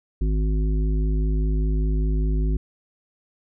harmonic tone, 52.5 Hz, G#1, 19 cents sharp, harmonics 1 / 3 / 5 / 7, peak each -19 / -29 / -33 / -36 dBFS, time 0.21-2.57 s, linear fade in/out 5 ms, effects none

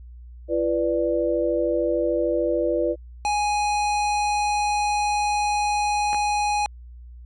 sine chord, B diminished, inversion second, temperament equal with one note detuned, 340.5 / 493.9 / 587.3 Hz, F4 / B4 / D5, -44 / 0 / 0 cents, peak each -24 dBFS, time 0.48-2.96 s, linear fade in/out 50 ms
square tone, 830.6 Hz, G#5, in tune, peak -21 dBFS, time 3.25-6.66 s, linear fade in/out 0 ms
clicks, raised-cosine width 0.5 ms, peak -18 / -19 dBFS, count 2, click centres 6.131 / 6.146 s
effects added 60 Hz sine -39 dBFS peak until 7.25 s + resampled to 22050 Hz

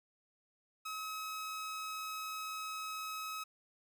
sawtooth tone, 1279 Hz, D#6, 47 cents sharp, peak -36 dBFS, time 0.85-3.44 s, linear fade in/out 10 ms, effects none

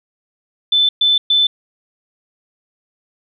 sine tone bursts, 3520 Hz, A7, in tune, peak -10 dBFS, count 3, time 0.72-1.47 s, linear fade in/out 5 ms, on 170 ms, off 120 ms, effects none

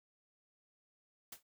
white noise with exponential decay, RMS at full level -43 dBFS, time 1.32-1.43 s, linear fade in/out 5 ms, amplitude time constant 22 ms, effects none

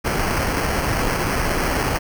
pink noise with sample-and-hold, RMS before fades -21 dBFS, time 0.04-1.99 s, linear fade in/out 20 ms, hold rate 3675 Hz, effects none

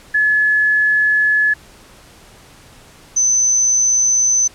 sine tone pair in turn, 1710 / 6104 Hz, A6 / G8, -50 / -47 cents, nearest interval octave + minor seventh, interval 2203 cents, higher second, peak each -11 / -11 dBFS, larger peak neither, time 0.14-1.54 / 3.16-4.48 s, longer first, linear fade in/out 10 ms, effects pink hiss -44 dBFS RMS until 4.54 s + low-pass 11000 Hz 12 dB/octave

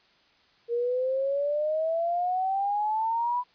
sine exponential sweep, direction up, 466.2 to 995 Hz, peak -24 dBFS, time 0.68-3.44 s, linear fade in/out 50 ms, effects white hiss -62 dBFS RMS until 3.54 s + resampled to 11025 Hz

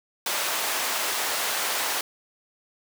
pink high-pass noise, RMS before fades -27 dBFS, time 0.26-2.01 s, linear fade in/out 2 ms, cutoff 710 Hz, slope 12 dB/octave, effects none

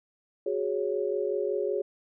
sine chord, F# suspended second, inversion none, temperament equal, 370 / 415.3 / 554.4 Hz, F#4 / G#4 / C#5, 0 / 0 / 0 cents, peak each -31 / -29 / -32 dBFS, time 0.46-1.82 s, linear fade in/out 5 ms, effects none

